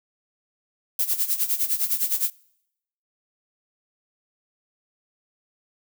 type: noise with tremolo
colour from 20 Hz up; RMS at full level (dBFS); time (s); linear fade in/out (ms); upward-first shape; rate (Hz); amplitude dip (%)
violet; -21; 0.99-2.3; 2; sine; 9.8; 80
effects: noise-tail reverb RT60 0.8 s tail -25 dB re dry